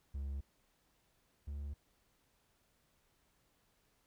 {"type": "tone pair in turn", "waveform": "triangle", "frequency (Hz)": [69.3, 71.7], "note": ["C#2", "D2"], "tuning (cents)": [0, -41], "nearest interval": "minor second", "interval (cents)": 59, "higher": "second", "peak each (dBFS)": [-36, -38], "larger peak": "first", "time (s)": [[0.14, 0.41], [1.47, 1.74]], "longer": "neither", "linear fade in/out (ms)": 10, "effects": ["pink hiss -75 dBFS RMS until 4.06 s"]}